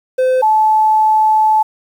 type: tone pair in turn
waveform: triangle / sine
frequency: 514 / 866.9 Hz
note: C5 / A5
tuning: -31 / -26 cents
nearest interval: major sixth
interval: 905 cents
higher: second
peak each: -8 dBFS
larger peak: neither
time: 0.18-0.42 / 0.42-1.63 s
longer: second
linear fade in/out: 10 ms
effects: 7-bit